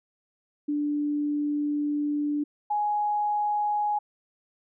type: tone pair in turn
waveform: sine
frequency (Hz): 293.7 / 834.1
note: D4 / G#5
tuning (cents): 0 / +7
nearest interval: octave + tritone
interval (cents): 1807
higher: second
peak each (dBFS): -24 / -23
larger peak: second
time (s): 0.68-2.44 / 2.7-3.99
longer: first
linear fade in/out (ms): 10
effects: none